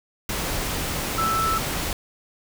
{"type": "tone in noise", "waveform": "sine", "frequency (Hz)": 1318.5, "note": "E6", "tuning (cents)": 0, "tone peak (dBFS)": -21, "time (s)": [1.18, 1.58], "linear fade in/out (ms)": 2, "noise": "pink", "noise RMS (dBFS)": -27, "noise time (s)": [0.29, 1.93], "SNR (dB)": 3, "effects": []}